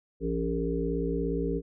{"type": "harmonic tone with a mistuned harmonic", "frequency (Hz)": 57.1, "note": "A#1", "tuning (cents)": -35, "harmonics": [1, 3, 5, 7, 8], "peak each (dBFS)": [-33, -33, -33, -33, -33], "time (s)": [0.2, 1.62], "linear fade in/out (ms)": 50, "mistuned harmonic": 5, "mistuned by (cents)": -28, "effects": []}